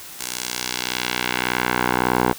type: tone with band-pass filter sweep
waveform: 10% pulse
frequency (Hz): 61.74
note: B1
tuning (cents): 0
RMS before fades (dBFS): -23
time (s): 0.19-2.33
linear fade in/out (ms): 5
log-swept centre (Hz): 9200 to 770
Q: 0.89
effects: white hiss -38 dBFS RMS until 2.38 s